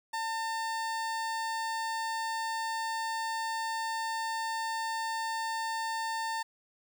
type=tone; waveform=30% pulse; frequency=900 Hz; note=A5; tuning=39 cents sharp; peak=-29 dBFS; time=0.13-6.43 s; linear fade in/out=10 ms; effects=none